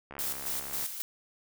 click train, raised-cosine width 0.5 ms, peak -28 dBFS, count 52, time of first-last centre 0.11-0.841 s, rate 69.8 Hz
blue noise with tremolo, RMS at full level -33 dBFS, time 0.19-1.02 s, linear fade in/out 0 ms, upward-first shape square, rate 3.7 Hz, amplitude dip 55%
effects none

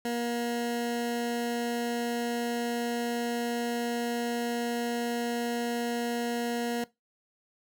20% pulse tone, 237.3 Hz, A#3, 31 cents sharp, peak -24 dBFS, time 0.05-6.84 s, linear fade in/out 2 ms, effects noise-tail reverb RT60 0.2 s tail -20 dB re dry

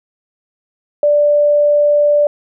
sine tone, 587.3 Hz, D5, in tune, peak -8 dBFS, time 1.03-2.27 s, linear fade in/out 2 ms, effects none

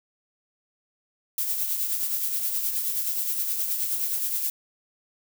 violet noise with tremolo, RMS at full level -25 dBFS, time 1.38-4.5 s, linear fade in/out 2 ms, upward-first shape triangle, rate 9.5 Hz, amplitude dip 50%, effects none

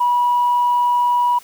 sine tone, 972 Hz, B5, 28 cents flat, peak -12 dBFS, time 0-1.39 s, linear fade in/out 10 ms, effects tanh soft clip ceiling -9 dBFS + white hiss -45 dBFS RMS until 1.43 s

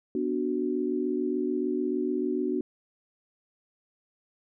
sine chord, B minor, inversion none, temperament equal, 246.9 / 293.7 / 370 Hz, B3 / D4 / F#4, 0 / 0 / 0 cents, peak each -31 / -30 / -29 dBFS, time 0.15-2.61 s, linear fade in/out 2 ms, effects none

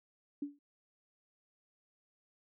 sine tone with exponential decay, 287.1 Hz, D4, 39 cents flat, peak -32 dBFS, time 0.42-0.59 s, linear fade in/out 5 ms, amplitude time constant 36 ms, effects none

